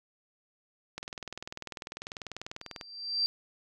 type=click train; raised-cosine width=0.2 ms; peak=-21 dBFS; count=38; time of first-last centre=0.98-2.812 s; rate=20.2 Hz
type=tone with exponential growth; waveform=sine; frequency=4699 Hz; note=D8; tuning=in tune; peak=-23 dBFS; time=2.61-3.26 s; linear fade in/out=0 ms; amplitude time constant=140 ms
effects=none